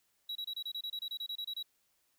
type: tone bursts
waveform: triangle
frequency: 3882 Hz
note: B7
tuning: 31 cents flat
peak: -35 dBFS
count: 15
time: 0.29-1.628 s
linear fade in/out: 5 ms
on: 64 ms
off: 27 ms
effects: white hiss -75 dBFS RMS until 2.18 s